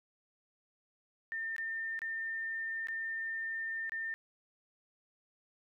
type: tone with dropouts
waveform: sine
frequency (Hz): 1806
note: A6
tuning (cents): +45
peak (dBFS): -35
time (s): 1.32-4.14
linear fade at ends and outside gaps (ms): 0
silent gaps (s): 1.564-1.582 / 1.991-2.018 / 2.871-2.885 / 3.895-3.92
effects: none